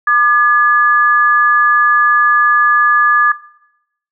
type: tone pair together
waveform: sine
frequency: 1200 / 1697.1 Hz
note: D6 / G#6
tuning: +37 / +37 cents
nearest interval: tritone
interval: 600 cents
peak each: -11 dBFS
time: 0.07-3.32 s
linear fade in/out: 5 ms
effects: noise-tail reverb RT60 0.8 s tail -18 dB re dry